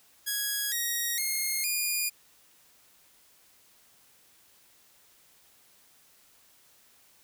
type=tone with pitch steps; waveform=5% pulse; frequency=1661.2 / 1886.3 / 2142 / 2432 Hz; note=G#6 / A#6 / C7 / D#7; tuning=0 / +20 / +40 / -40 cents; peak=-18 dBFS; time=0.26-2.1 s; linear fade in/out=20 ms; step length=460 ms; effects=white hiss -61 dBFS RMS until 7.23 s